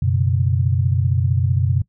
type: chord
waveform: sine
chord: F# suspended fourth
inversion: none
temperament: just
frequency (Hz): 92.5 / 123.33 / 138.75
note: F#2 / B2 / C#3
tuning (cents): 0 / -2 / +2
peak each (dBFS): -18 / -19 / -22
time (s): 0.02-1.82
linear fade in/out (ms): 5
effects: noise-tail reverb RT60 0.1 s tail -19 dB re dry